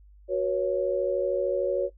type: chord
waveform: sine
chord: F# suspended fourth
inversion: none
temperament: equal with one note detuned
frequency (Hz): 370 / 481.2 / 554.4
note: F#4 / B4 / C#5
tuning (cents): 0 / -45 / 0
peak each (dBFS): -28 / -30 / -25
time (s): 0.28-1.9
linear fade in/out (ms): 50
effects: noise-tail reverb RT60 0.1 s tail -17 dB re dry + added 50 Hz sine -50 dBFS peak until 1.97 s